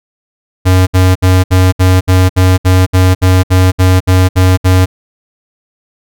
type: tone bursts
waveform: square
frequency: 92.5 Hz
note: F#2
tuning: in tune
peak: -5 dBFS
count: 15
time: 0.65-4.86 s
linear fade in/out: 20 ms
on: 220 ms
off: 65 ms
effects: none